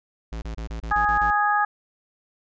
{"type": "tone bursts", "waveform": "square", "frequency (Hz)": 55.6, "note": "A1", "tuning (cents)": 19, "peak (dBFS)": -30, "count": 8, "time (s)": [0.32, 1.309], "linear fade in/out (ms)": 5, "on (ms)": 100, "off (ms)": 27}
{"type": "harmonic tone", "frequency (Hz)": 415.3, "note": "G#4", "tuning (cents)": 0, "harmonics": [2, 3, 4], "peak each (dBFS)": [-21, -23, -24], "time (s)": [0.91, 1.65], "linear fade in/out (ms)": 5}
{"effects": ["resampled to 16000 Hz"]}